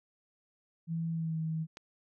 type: tone with pitch glide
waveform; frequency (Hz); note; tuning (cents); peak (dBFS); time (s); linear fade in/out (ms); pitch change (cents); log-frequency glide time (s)
sine; 164.81 to 159.93; E3 to D#3; 0 to +48; -31; 0.87-1.67; 50; -52; 1.11-1.38
type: click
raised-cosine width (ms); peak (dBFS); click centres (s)
0.2; -28; 1.771
effects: none